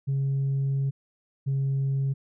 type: tone pair in turn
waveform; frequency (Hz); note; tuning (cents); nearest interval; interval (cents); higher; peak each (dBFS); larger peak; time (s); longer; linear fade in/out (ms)
sine; 136.9 / 136.38; C#3 / C#3; -21 / -28; unison; 7; first; -21; neither; 0.07-0.91 / 1.46-2.14; first; 20
effects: tanh soft clip ceiling -21 dBFS